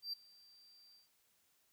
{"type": "tone with ADSR envelope", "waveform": "triangle", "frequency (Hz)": 4699, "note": "D8", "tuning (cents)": 0, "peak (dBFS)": -36, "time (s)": [0.02, 1.09], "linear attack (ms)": 110, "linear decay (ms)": 9, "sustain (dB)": -24, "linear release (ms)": 140, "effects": ["white hiss -75 dBFS RMS until 1.72 s"]}